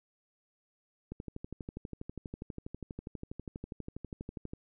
click train, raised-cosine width 3 ms, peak -27 dBFS, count 43, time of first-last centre 1.12-4.535 s, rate 12.3 Hz, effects none

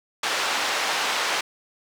pink band-pass noise, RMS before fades -25 dBFS, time 0.23-1.41 s, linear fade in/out 5 ms, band 760 to 5300 Hz, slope 12 dB/octave, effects none

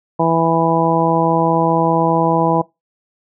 harmonic tone, 164.81 Hz, E3, in tune, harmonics 1 / 2 / 3 / 4 / 5 / 6, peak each -19 / -19 / -19 / -19 / -19 / -19 dBFS, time 0.19-2.62 s, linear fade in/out 10 ms, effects noise-tail reverb RT60 0.2 s tail -22 dB re dry

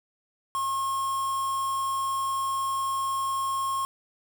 triangle tone with quantisation, 1078 Hz, C#6, 49 cents flat, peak -24 dBFS, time 0.55-3.85 s, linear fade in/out 0 ms, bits 6, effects none

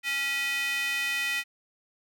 square tone with high-pass filter, 277.4 Hz, C#4, 1 cent sharp, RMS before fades -29 dBFS, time 0.03-1.44 s, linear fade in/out 50 ms, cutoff 2200 Hz, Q 6.2, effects none

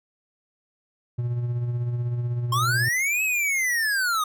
triangle tone with tremolo, 120.6 Hz, B2, 41 cents flat, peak -20 dBFS, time 1.18-2.89 s, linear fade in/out 10 ms, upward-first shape sine, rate 16 Hz, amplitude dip 40%
square linear two-way sweep, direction up then down, 1046.5 to 2600 to 1217 Hz, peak -22 dBFS, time 2.52-4.24 s, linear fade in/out 5 ms, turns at 3.23 s
effects none

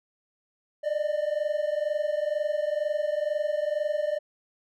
triangle tone pair together, 590 / 612.1 Hz, D5 / D#5, +8 / -28 cents, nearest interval minor second, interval 64 cents, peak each -26 dBFS, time 0.83-4.19 s, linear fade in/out 20 ms, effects none

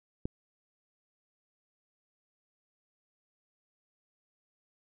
click, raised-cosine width 3 ms, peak -20 dBFS, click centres 0.255 s, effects none

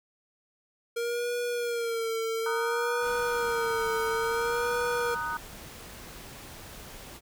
square tone with vibrato, 466.2 Hz, A#4, in tune, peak -29 dBFS, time 0.96-5.15 s, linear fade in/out 10 ms, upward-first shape sine, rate 0.58 Hz, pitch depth 63 cents each way
sine chord, D# minor, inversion second, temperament just, 933.4 / 1244.5 / 1493.4 Hz, A#5 / D#6 / F#6, +2 / 0 / +16 cents, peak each -34 dBFS, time 2.46-5.37 s, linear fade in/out 2 ms
pink noise, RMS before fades -45 dBFS, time 3-7.21 s, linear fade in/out 50 ms
effects none

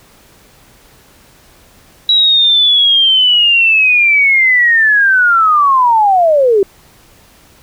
sine linear sweep, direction down, 3900 to 376.8 Hz, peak -6 dBFS, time 2.09-6.63 s, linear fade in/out 2 ms, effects pink hiss -45 dBFS RMS until 7.62 s

